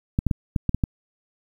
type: clicks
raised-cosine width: 5 ms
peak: -8 dBFS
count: 7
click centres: 0.189 / 0.267 / 0.312 / 0.562 / 0.693 / 0.746 / 0.838 s
effects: 8-bit